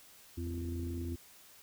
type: harmonic tone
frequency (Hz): 85.2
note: F2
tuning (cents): -42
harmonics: 1 / 3 / 4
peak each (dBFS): -37 / -42 / -43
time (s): 0.37-1.16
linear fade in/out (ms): 10
type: click train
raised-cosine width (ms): 3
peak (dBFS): -37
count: 19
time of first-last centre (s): 0.47-1.122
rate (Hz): 27.6
effects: white hiss -58 dBFS RMS until 1.62 s